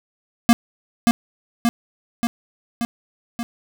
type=tone with echo; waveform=square; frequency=235 Hz; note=A#3; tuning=14 cents sharp; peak=-9 dBFS; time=0.49-0.53 s; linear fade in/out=0 ms; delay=580 ms; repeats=5; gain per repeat=-3 dB; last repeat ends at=3.43 s; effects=none